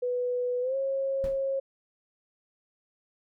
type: tone with pitch glide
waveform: sine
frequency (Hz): 493.9 to 541.7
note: B4 to C#5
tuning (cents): 0 to -40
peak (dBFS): -26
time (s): 0.02-1.6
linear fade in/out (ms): 10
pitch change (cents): +160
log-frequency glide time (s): 0.61-0.76
type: noise with exponential decay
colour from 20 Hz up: brown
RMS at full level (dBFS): -33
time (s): 1.24-1.45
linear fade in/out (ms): 1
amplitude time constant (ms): 44
effects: none